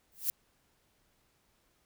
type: noise with exponential growth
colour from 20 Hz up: violet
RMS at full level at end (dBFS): -27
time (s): 0.12-0.3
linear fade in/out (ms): 0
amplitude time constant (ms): 37
effects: pink hiss -72 dBFS RMS until 1.85 s